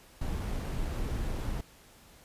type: noise with sample-and-hold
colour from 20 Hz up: brown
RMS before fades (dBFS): -33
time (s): 0.21-1.61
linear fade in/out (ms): 5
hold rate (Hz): 11025
effects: pink hiss -57 dBFS RMS until 2.24 s + resampled to 32000 Hz